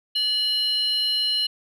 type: tone pair together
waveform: sine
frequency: 2939 / 4156 Hz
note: F#7 / C8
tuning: -12 / -12 cents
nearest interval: tritone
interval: 600 cents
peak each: -21 / -21 dBFS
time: 0.15-1.47 s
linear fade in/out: 10 ms
effects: tanh soft clip ceiling -17 dBFS